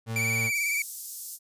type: tone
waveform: 35% pulse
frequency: 112.9 Hz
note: A2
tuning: 45 cents sharp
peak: -28 dBFS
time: 0.06-0.51 s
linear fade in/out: 50 ms
type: tone with vibrato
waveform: 45% pulse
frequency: 2303 Hz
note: D7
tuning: 34 cents flat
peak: -25 dBFS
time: 0.16-0.82 s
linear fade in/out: 2 ms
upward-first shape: sine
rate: 18 Hz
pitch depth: 49 cents each way
type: high-pass noise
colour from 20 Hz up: white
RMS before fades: -37 dBFS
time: 0.52-1.39 s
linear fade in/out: 50 ms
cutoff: 5700 Hz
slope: 24 dB/octave
effects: resampled to 32000 Hz